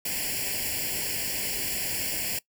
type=noise with comb filter; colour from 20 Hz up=white; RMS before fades=-30 dBFS; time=0.05-2.39 s; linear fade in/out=5 ms; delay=0.4 ms; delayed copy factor=+1; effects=noise-tail reverb RT60 0.1 s tail -21 dB re dry